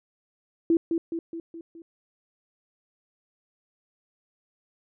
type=tone with echo; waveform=sine; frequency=332.2 Hz; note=E4; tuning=13 cents sharp; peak=-17 dBFS; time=0.7-0.77 s; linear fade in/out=2 ms; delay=210 ms; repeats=5; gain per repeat=-5 dB; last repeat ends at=1.82 s; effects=none